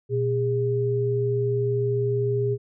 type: tone pair together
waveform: sine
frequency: 121 / 407.6 Hz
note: B2 / G#4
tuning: -35 / -32 cents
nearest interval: octave + major sixth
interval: 2103 cents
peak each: -24 / -23 dBFS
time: 0.09-2.58 s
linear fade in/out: 50 ms
effects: none